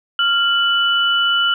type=tone pair together; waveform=sine; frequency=1391.8 / 2973 Hz; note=F6 / F#7; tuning=-6 / +8 cents; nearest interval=octave + minor second; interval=1314 cents; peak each=-16 dBFS; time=0.19-1.54 s; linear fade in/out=2 ms; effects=none